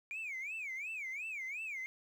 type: tone with vibrato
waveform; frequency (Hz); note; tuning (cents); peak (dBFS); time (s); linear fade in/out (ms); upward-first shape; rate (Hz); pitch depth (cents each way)
sine; 2334; D7; -11; -37; 0.11-1.86; 0; sine; 2.8; 230
effects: tanh soft clip ceiling -37 dBFS + 11-bit